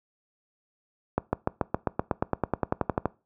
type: accelerating click train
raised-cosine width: 1 ms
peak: -9 dBFS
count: 18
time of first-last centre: 1.18-3.057 s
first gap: 150 ms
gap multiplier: 0.96
effects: noise-tail reverb RT60 0.3 s tail -22 dB re dry + high-pass 60 Hz 12 dB/octave